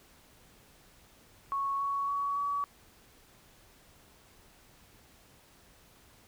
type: tone with pitch steps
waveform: sine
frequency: 1106 / 1116.3 / 1126.6 / 1137.1 Hz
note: C#6 / C#6 / C#6 / C#6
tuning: -4 / +12 / +28 / +44 cents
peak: -29 dBFS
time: 1.52-2.64 s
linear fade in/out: 0 ms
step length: 280 ms
effects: pink hiss -60 dBFS RMS until 6.27 s